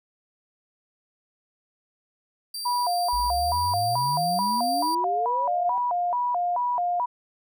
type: tone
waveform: sawtooth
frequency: 4699 Hz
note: D8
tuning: in tune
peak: -28 dBFS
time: 2.54-4.95 s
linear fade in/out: 5 ms
type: tone with vibrato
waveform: sine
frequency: 830.6 Hz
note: G#5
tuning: in tune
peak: -22 dBFS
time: 2.65-7.06 s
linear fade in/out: 10 ms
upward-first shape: square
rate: 2.3 Hz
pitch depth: 280 cents each way
type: exponential sweep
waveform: sine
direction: up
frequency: 53 to 784 Hz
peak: -30 dBFS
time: 3.13-5.78 s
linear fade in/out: 0 ms
effects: none